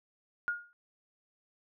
sine tone with exponential decay, 1428 Hz, F6, 38 cents sharp, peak -26 dBFS, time 0.48-0.73 s, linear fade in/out 0 ms, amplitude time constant 53 ms, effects none

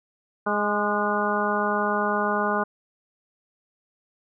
harmonic tone with a mistuned harmonic, 207.7 Hz, G#3, in tune, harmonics 1 / 2 / 3 / 4 / 5 / 6 / 7, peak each -29 / -29 / -29 / -29 / -29 / -29 / -29 dBFS, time 0.46-2.64 s, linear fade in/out 10 ms, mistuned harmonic 6, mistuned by -37 cents, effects none

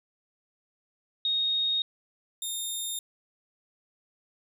sine / 15% pulse tone pair in turn, 3728 / 3660 Hz, A#7 / A#7, -1 / -32 cents, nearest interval unison, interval 31 cents, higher first, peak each -24 dBFS, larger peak neither, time 1.25-1.82 / 2.42-2.99 s, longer neither, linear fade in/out 2 ms, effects none

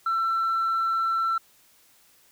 sine tone, 1342 Hz, E6, 31 cents sharp, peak -20 dBFS, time 0.06-1.38 s, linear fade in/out 5 ms, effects tanh soft clip ceiling -20 dBFS + white hiss -59 dBFS RMS until 2.31 s

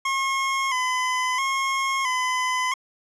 25% pulse tone with vibrato, 1046.5 Hz, C6, in tune, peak -18 dBFS, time 0.05-2.74 s, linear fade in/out 5 ms, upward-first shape square, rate 0.75 Hz, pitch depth 56 cents each way, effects low-pass 8000 Hz 12 dB/octave

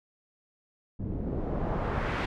pink noise with low-pass filter sweep, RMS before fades -31 dBFS, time 0.99-2.26 s, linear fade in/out 10 ms, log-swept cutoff 220 to 2400 Hz, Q 1.1, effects none

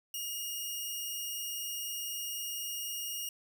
10% pulse tone, 2854 Hz, F7, 37 cents sharp, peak -27 dBFS, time 0.14-3.29 s, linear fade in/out 2 ms, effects none

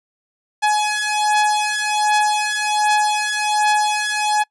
sawtooth beating tone pair, 843 / 844.3 Hz, G#5 / G#5, +26 / +28 cents, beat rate 1.3 Hz, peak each -15 dBFS, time 0.62-4.44 s, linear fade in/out 20 ms, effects noise-tail reverb RT60 0.1 s tail -25 dB re dry + resampled to 24000 Hz

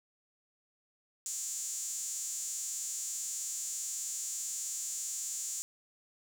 sawtooth tone with high-pass filter, 261.6 Hz, C4, in tune, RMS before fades -38 dBFS, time 1.26-5.62 s, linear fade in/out 0 ms, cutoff 7100 Hz, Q 6.3, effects none

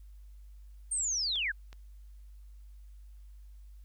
sine linear sweep, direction down, 8870 to 1480 Hz, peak -29 dBFS, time 0.91-1.52 s, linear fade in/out 10 ms
clicks, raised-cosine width 0.2 ms, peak -33 dBFS, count 2, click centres 1.357 / 1.729 s
effects added 50 Hz sine -48 dBFS peak until 3.84 s + white hiss -74 dBFS RMS until 3.84 s

